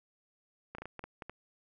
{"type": "clicks", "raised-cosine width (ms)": 0.5, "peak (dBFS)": -27, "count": 8, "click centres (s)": [0.75, 0.784, 0.82, 0.856, 0.993, 1.04, 1.222, 1.296], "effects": []}